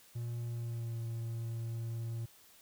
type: tone with pitch glide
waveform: triangle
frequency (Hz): 118.3 to 115.07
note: A#2 to A#2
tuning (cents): +26 to -22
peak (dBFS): -34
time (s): 0.15-2.26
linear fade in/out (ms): 10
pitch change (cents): -48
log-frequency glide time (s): 0.49-0.99
effects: white hiss -61 dBFS RMS until 2.61 s